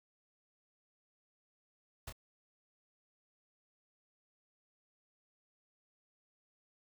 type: noise with echo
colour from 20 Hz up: pink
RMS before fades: -44 dBFS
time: 2.07-2.1 s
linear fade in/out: 5 ms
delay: 26 ms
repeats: 1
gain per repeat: -6 dB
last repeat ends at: 2.126 s
effects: none